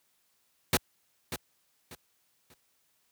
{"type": "noise with echo", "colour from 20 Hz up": "pink", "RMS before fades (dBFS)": -24, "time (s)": [0.73, 0.77], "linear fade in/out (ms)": 2, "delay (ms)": 590, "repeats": 3, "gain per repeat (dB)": -11, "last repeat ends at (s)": 2.54, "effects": ["white hiss -72 dBFS RMS until 3.11 s", "high-pass 60 Hz 12 dB/octave"]}